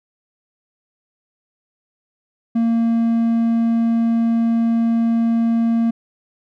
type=tone; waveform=triangle; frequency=230 Hz; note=A#3; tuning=23 cents flat; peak=-12 dBFS; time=2.55-5.91 s; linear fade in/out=10 ms; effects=none